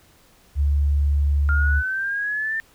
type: tone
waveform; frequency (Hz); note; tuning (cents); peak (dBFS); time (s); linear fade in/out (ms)
sine; 71.8; D2; -39; -16; 0.55-1.83; 50
type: exponential sweep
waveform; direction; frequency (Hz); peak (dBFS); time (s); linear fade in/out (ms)
sine; up; 1396.9 to 1800; -22; 1.49-2.6; 0
effects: pink hiss -55 dBFS RMS until 2.74 s